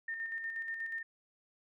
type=tone with tremolo; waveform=sine; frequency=1818 Hz; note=A#6; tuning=44 cents flat; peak=-35 dBFS; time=0.08-1.03 s; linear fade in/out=5 ms; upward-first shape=square; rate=8.3 Hz; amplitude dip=40%; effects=none